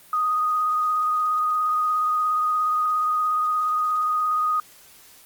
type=tone with vibrato; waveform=sine; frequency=1243 Hz; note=D#6; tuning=2 cents flat; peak=-19 dBFS; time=0.13-4.6 s; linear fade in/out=2 ms; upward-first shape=sine; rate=17 Hz; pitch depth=16 cents each way; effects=white hiss -50 dBFS RMS until 5.25 s + Opus 32 kbps